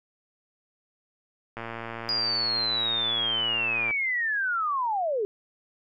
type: click train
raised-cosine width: 0.5 ms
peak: -20 dBFS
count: 270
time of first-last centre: 1.57-3.909 s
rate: 115 Hz
type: linear sweep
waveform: sine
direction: down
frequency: 4898 to 390 Hz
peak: -24 dBFS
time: 2.09-5.25 s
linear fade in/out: 0 ms
effects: none